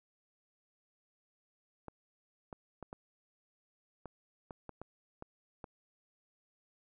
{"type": "clicks", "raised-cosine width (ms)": 1, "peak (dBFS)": -30, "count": 10, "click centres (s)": [1.883, 2.528, 2.827, 2.929, 4.057, 4.508, 4.693, 4.816, 5.224, 5.642], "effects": []}